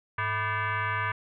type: tone with frequency modulation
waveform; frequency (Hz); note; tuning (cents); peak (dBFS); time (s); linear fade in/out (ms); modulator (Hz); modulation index
sine; 103.83; G#2; 0; -26; 0.18-1.12; 5; 545; 3.6
effects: none